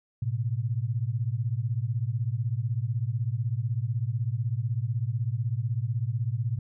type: beating tone pair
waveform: sine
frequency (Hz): 110 / 126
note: A2 / B2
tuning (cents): 0 / +35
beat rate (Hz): 16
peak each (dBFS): -28 / -29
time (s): 0.22-6.59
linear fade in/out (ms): 5
effects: none